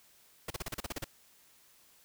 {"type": "noise bursts", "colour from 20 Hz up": "pink", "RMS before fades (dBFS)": -37, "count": 10, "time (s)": [0.48, 1.044], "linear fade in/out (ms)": 5, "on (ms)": 24, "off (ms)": 36, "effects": ["white hiss -63 dBFS RMS until 2.04 s"]}